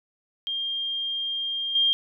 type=tone with level steps; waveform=sine; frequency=3206 Hz; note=G7; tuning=38 cents sharp; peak=-26 / -18 dBFS; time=0.47-1.93 s; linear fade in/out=0 ms; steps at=1.75 s; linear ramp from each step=5 ms; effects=none